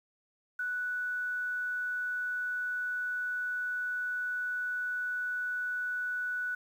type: tone with quantisation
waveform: sine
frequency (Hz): 1480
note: F#6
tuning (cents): 0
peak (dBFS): -31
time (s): 0.59-6.55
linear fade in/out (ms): 5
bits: 10
effects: none